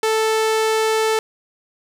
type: tone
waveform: sawtooth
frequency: 440 Hz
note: A4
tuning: in tune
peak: -12 dBFS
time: 0.03-1.19 s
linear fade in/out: 2 ms
effects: low-pass 11000 Hz 12 dB/octave + 8-bit